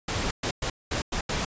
pink noise bursts at uneven times, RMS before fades -28 dBFS, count 6, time 0.08-0.31 / 0.43-0.51 / 0.62-0.7 / 0.91-1.02 / 1.12-1.21 / 1.29-1.45 s, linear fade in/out 5 ms, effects resampled to 16000 Hz

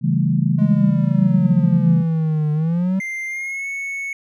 sine chord, A dominant seventh, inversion first, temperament equal, 138.59 / 164.81 / 196 / 220 Hz, C#3 / E3 / G3 / A3, 0 / 0 / 0 / 0 cents, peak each -19 / -18 / -22 / -23 dBFS, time 0.01-2.05 s, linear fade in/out 50 ms
triangle linear two-way sweep, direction down then up, 210.4 to 149.8 to 193.9 Hz, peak -14 dBFS, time 0.58-3 s, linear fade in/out 10 ms, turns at 2.52 s
triangle tone with pitch glide, 2093 to 2209 Hz, C7 to C#7, 0 to -7 cents, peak -22 dBFS, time 3-4.13 s, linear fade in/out 2 ms, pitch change +93 cents, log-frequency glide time 3.27-3.67 s
effects none

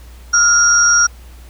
sine tone pair together, 1399 / 5663 Hz, F6 / F8, +3 / +23 cents, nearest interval 2 octaves, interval 2420 cents, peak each -11 dBFS, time 0.33-1.07 s, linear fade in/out 10 ms, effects added 60 Hz sine -35 dBFS peak until 1.49 s + pink hiss -46 dBFS RMS until 1.49 s

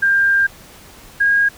sine tone pair in turn, 1596 / 1632.4 Hz, G6 / G#6, +31 / -30 cents, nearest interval unison, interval 39 cents, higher second, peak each -11 dBFS, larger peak neither, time 0.02-0.47 / 1.2-1.49 s, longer first, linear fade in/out 10 ms, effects pink hiss -42 dBFS RMS until 1.57 s

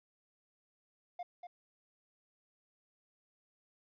triangle tone with echo, 708 Hz, F5, 23 cents sharp, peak -37 dBFS, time 1.19-1.23 s, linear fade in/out 5 ms, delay 240 ms, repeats 1, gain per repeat -6 dB, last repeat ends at 1.47 s, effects resampled to 11025 Hz + 13-bit

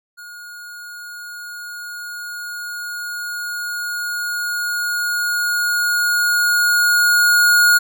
square tone with level ramp, 1437 Hz, F6, 49 cents sharp, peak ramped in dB -35 to -10 dBFS, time 0.17-7.79 s, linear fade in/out 20 ms, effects none

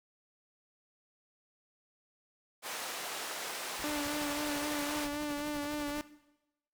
pink band-pass noise, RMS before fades -40 dBFS, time 2.62-5.09 s, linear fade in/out 50 ms, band 560 to 13000 Hz, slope 12 dB/octave
pink noise with tremolo, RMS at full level -46 dBFS, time 3.79-6.01 s, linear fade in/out 2 ms, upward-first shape sine, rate 12 Hz, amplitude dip 80%
sawtooth tone with vibrato, 293.7 Hz, D4, in tune, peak -30 dBFS, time 3.84-6.01 s, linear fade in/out 0 ms, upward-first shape sine, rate 3.8 Hz, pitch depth 29 cents each way
effects noise-tail reverb RT60 0.9 s tail -17 dB re dry

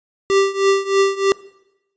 square tone with tremolo, 392 Hz, G4, in tune, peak -11 dBFS, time 0.3-1.32 s, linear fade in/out 0 ms, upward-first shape triangle, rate 3.2 Hz, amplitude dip 90%, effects noise-tail reverb RT60 0.9 s tail -21 dB re dry + resampled to 16000 Hz

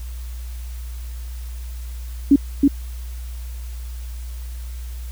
sine tone with echo, 279.9 Hz, C#4, 17 cents sharp, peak -7 dBFS, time 2.31-2.36 s, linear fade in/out 5 ms, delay 320 ms, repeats 1, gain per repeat -2 dB, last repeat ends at 2.68 s, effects added 60 Hz sine -28 dBFS peak until 5.11 s + white hiss -46 dBFS RMS until 5.11 s

